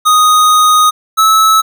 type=tone pair in turn; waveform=square; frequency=1244.5 / 1300 Hz; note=D#6 / E6; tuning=0 / -24 cents; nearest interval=minor second; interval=76 cents; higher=second; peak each=-6 dBFS; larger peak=neither; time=0.05-0.91 / 1.17-1.62 s; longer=first; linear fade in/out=20 ms; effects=none